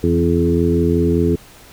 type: harmonic tone with a mistuned harmonic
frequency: 85.2 Hz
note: F2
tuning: 42 cents flat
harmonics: 1 / 2 / 3 / 4 / 5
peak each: -19 / -19 / -19 / -19 / -19 dBFS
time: 0.03-1.36 s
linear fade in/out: 10 ms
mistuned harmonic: 2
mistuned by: -35 cents
effects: pink hiss -43 dBFS RMS until 1.72 s